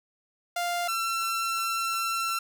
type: tone pair in turn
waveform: sawtooth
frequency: 698.5 / 1348.6 Hz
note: F5 / E6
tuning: 0 / +39 cents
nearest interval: major seventh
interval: 1139 cents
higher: second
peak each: -23 dBFS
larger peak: neither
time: 0.56-0.88 / 0.88-2.39 s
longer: second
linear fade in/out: 5 ms
effects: none